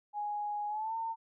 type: tone with pitch glide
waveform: sine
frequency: 830.6 to 905.8 Hz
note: G#5 to A#5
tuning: 0 to -50 cents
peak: -33 dBFS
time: 0.13-1.16 s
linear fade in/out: 50 ms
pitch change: +150 cents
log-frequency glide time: 0.68-0.95 s
effects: none